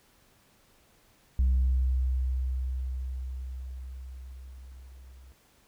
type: tone with level ramp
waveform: sine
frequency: 64.3 Hz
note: C2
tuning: 30 cents flat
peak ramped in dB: -18 to -48 dBFS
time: 1.39-5.32 s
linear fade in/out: 0 ms
effects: tanh soft clip ceiling -19 dBFS + pink hiss -63 dBFS RMS until 5.67 s